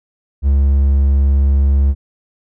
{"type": "tone", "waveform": "triangle", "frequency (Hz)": 69.2, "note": "C#2", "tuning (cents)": -2, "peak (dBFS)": -7, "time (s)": [0.42, 1.95], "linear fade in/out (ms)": 50, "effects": []}